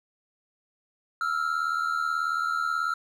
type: tone pair together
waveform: triangle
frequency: 1318.5 / 1396.9 Hz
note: E6 / F6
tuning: 0 / 0 cents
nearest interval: minor second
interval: 100 cents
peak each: -26 dBFS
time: 1.21-2.94 s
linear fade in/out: 2 ms
effects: none